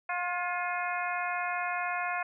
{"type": "harmonic tone with a mistuned harmonic", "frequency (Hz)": 355.7, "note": "F4", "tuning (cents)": 32, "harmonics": [2, 3, 4, 5, 6, 7], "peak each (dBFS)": [-34, -36, -37, -38, -39, -39], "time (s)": [0.09, 2.23], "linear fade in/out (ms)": 5, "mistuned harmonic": 5, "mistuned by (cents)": -45, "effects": []}